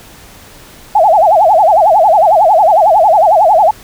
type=tone with vibrato; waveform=sine; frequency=740 Hz; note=F#5; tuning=in tune; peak=-4 dBFS; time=0.95-3.71 s; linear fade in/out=5 ms; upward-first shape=sine; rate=11 Hz; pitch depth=280 cents each way; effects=pink hiss -37 dBFS RMS until 3.83 s